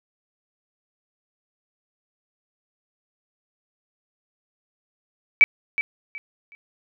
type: tone with echo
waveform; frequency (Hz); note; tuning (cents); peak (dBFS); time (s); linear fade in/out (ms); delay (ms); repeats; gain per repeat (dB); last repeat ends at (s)
sine; 2299; D7; -37; -8; 5.41-5.44; 0; 370; 3; -12; 6.55
effects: none